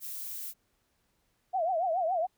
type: noise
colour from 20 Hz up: violet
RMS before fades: -39 dBFS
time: 0-0.54 s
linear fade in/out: 50 ms
type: tone with vibrato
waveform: sine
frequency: 698.5 Hz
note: F5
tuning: in tune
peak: -26 dBFS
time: 1.53-2.27 s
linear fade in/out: 20 ms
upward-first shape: triangle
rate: 7.1 Hz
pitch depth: 200 cents each way
effects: pink hiss -74 dBFS RMS until 2.37 s